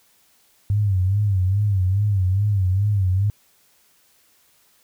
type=tone with vibrato; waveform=sine; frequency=98 Hz; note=G2; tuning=in tune; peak=-16 dBFS; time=0.7-3.3 s; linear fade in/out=0 ms; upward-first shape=sine; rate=2.4 Hz; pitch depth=120 cents each way; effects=white hiss -59 dBFS RMS until 4.83 s